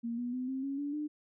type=tone with pitch steps; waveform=sine; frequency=233.4 / 243.3 / 253.6 / 264.4 / 275.6 / 287.3 / 299.6 Hz; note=A#3 / B3 / B3 / C4 / C#4 / D4 / D4; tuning=+2 / -26 / +46 / +18 / -10 / -38 / +35 cents; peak=-33 dBFS; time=0.03-1.08 s; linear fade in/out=20 ms; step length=150 ms; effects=none